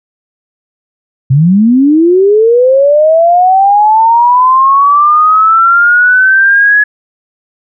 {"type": "linear sweep", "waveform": "sine", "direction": "up", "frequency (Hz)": [125.6, 1694], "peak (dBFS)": -3, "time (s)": [1.3, 6.84], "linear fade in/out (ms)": 10, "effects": []}